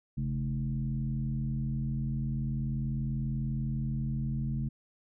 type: tone with frequency modulation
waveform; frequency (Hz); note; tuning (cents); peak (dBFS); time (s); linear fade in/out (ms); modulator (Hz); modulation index
sine; 136.6; C#3; -25; -29; 0.17-4.69; 10; 80.4; 0.98
effects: none